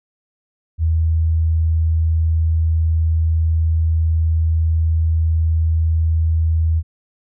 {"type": "tone", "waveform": "sine", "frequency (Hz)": 80.8, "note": "E2", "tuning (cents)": -34, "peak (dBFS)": -13, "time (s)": [0.78, 6.83], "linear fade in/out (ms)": 50, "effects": []}